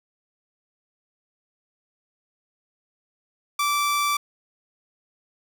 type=tone; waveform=sawtooth; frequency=1165 Hz; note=D6; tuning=14 cents flat; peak=-17 dBFS; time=3.59-4.17 s; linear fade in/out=5 ms; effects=none